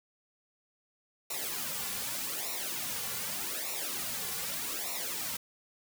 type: noise with flanger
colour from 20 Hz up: white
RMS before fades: -36 dBFS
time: 1.3-5.37 s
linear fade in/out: 5 ms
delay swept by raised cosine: 0.62 to 3.22 ms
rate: 0.83 Hz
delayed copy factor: -0.8
effects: none